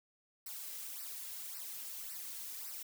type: noise with flanger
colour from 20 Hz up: blue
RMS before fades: -45 dBFS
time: 0.46-2.83 s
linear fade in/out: 5 ms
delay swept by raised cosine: 0.29 to 2.79 ms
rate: 1.8 Hz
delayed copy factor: -0.8
effects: none